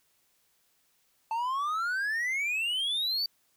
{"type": "exponential sweep", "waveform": "triangle", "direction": "up", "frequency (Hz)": [880, 4647], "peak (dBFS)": -26, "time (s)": [1.31, 3.26], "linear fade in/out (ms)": 2, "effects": ["white hiss -70 dBFS RMS until 3.56 s"]}